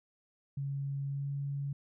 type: tone with pitch glide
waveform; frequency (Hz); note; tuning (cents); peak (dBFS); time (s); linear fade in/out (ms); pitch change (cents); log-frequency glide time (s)
sine; 139.1 to 140.55; C#3 to C#3; +6 to +24; -33; 0.57-1.73; 5; +18; 1.07-1.29
effects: none